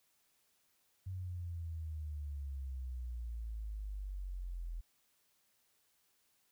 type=exponential sweep; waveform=sine; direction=down; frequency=94.6 to 41.2 Hz; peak=-39 dBFS; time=1.06-4.81 s; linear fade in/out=10 ms; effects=white hiss -75 dBFS RMS until 6.51 s